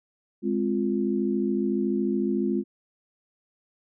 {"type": "chord", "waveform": "sine", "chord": "F minor", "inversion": "first", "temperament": "equal", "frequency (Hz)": [207.7, 261.6, 349.2], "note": ["Ab3", "C4", "F4"], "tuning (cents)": [0, 0, 0], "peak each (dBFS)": [-26, -28, -27], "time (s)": [0.42, 2.64], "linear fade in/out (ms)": 50, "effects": []}